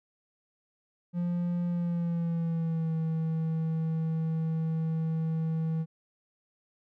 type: tone with pitch glide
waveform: triangle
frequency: 174.61 to 161.05 Hz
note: F3 to E3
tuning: 0 to -40 cents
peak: -25 dBFS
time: 1.13-5.86 s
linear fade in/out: 50 ms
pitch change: -140 cents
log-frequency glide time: 1.67-2.94 s
effects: none